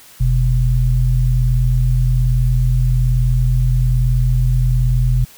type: tone pair together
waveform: sine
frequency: 44.52 / 125.7 Hz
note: F1 / B2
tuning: +34 / +31 cents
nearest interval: octave + tritone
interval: 1797 cents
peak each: -14 dBFS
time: 0.2-5.25 s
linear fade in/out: 10 ms
effects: white hiss -43 dBFS RMS until 5.37 s